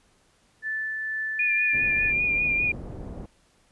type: tone with tremolo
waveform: sine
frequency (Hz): 1754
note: A6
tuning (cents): -6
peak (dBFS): -26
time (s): 0.62-2.13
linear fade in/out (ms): 50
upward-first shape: triangle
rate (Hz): 2.1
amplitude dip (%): 25
type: tone with vibrato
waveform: sine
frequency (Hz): 2422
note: D#7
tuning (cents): -47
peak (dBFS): -21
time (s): 1.39-2.72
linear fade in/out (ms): 5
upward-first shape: sine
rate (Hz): 5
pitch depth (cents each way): 31
type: low-pass noise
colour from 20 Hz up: pink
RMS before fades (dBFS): -37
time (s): 1.73-3.26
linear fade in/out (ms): 5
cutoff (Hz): 480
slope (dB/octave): 12
effects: pink hiss -63 dBFS RMS until 3.71 s + resampled to 24000 Hz